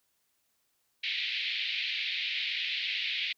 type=band-pass noise; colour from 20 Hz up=pink; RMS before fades=-33 dBFS; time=1.03-3.33 s; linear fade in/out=10 ms; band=2100 to 4100 Hz; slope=48 dB/octave; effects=white hiss -75 dBFS RMS until 3.37 s